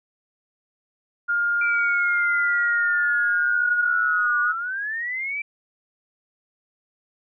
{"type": "tone with pitch glide", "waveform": "sine", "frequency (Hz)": [1412, 1451.7], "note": ["F6", "F#6"], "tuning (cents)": [19, -33], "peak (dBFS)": -19, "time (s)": [1.28, 4.53], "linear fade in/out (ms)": 20, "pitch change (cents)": 48, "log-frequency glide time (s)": [2.42, 4.04]}
{"type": "linear two-way sweep", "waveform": "sine", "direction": "down then up", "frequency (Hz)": [2349, 1171, 2349], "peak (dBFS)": -25, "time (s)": [1.61, 5.42], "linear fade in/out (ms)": 5, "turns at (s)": 4.41}
{"effects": []}